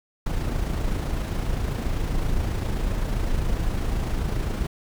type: noise with amplitude modulation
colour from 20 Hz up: brown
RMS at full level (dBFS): -23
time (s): 0.26-4.67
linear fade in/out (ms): 5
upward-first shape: sine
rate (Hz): 27.6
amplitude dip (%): 40
effects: none